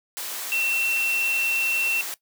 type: tone in noise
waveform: sine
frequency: 2705 Hz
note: E7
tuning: 44 cents sharp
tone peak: -22 dBFS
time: 0.52-2.01 s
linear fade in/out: 0 ms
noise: white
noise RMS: -32 dBFS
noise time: 0.17-2.14 s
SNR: +7 dB
effects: noise-tail reverb RT60 0.1 s tail -18 dB re dry + high-pass 400 Hz 12 dB/octave